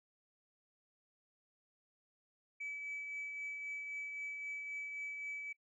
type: tone with tremolo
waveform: sine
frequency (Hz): 2295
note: D7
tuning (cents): -40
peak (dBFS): -38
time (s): 2.6-5.53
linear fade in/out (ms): 10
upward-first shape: triangle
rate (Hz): 3.8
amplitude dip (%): 40
effects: noise-tail reverb RT60 0.1 s tail -21 dB re dry + tanh soft clip ceiling -37 dBFS